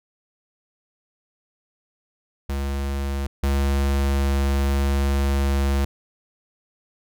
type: tone pair in turn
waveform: square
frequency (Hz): 69.2 / 69.2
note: C#2 / C#2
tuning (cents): -2 / -2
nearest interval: unison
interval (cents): 0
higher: neither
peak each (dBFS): -24 / -19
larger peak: second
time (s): 2.49-3.27 / 3.43-5.85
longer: second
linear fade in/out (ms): 5
effects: none